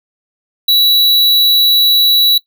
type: tone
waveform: square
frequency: 3926 Hz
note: B7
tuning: 11 cents flat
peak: -8 dBFS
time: 0.68-2.38 s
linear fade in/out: 5 ms
effects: noise-tail reverb RT60 0.1 s tail -18 dB re dry

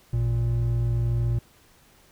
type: tone pair together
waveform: triangle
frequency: 54.86 / 116.54 Hz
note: A1 / A#2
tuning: -4 / 0 cents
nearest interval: octave + minor second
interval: 1304 cents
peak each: -26 / -20 dBFS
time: 0.13-1.39 s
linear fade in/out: 5 ms
effects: pink hiss -57 dBFS RMS until 2.11 s

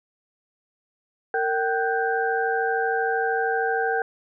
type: tone cluster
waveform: sine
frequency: 458.4 / 771 / 1486 / 1579 Hz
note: A#4 / G5 / F#6 / G6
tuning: -29 / -29 / +7 / +12 cents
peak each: -25 / -25 / -32 / -27 dBFS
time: 1.34-4.02 s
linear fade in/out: 2 ms
effects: none

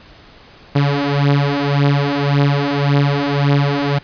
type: beating tone pair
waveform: sawtooth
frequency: 141.2 / 143 Hz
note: C#3 / D3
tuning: +32 / -46 cents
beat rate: 1.8 Hz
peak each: -12 dBFS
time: 0.75-3.99 s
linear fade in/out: 10 ms
effects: pink hiss -43 dBFS RMS until 4.03 s + resampled to 11025 Hz

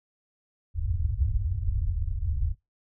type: low-pass noise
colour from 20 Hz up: white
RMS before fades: -27 dBFS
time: 0.74-2.55 s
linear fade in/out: 50 ms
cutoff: 100 Hz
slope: 48 dB/octave
effects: noise-tail reverb RT60 0.2 s tail -22 dB re dry

